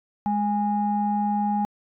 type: tone pair together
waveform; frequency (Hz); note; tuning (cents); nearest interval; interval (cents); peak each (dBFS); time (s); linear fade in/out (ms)
sine; 207.7 / 824.8; G#3 / G#5; 0 / -12; 2 octaves; 2388; -23 / -23; 0.26-1.65; 0
effects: tanh soft clip ceiling -13 dBFS